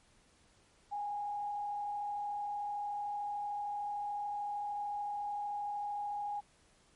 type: tone with frequency modulation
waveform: sine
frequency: 822 Hz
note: G#5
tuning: 18 cents flat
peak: -35 dBFS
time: 0.91-6.41 s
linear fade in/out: 20 ms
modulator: 33.4 Hz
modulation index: 0.43
effects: pink hiss -67 dBFS RMS until 6.95 s + MP3 48 kbps